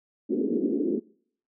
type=band-pass noise; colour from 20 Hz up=pink; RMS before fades=-26 dBFS; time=0.29-1 s; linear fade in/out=20 ms; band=230 to 420 Hz; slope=48 dB/octave; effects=noise-tail reverb RT60 0.6 s tail -24 dB re dry